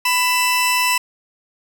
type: tone pair together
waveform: sawtooth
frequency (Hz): 995.5 / 2656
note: B5 / E7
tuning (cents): +14 / +12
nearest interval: octave + perfect fourth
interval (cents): 1698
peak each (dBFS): -14 / -15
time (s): 0.05-0.98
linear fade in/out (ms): 5
effects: none